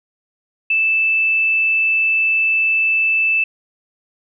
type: tone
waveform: sine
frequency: 2637 Hz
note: E7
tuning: in tune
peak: -13 dBFS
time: 0.7-3.44 s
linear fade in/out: 5 ms
effects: none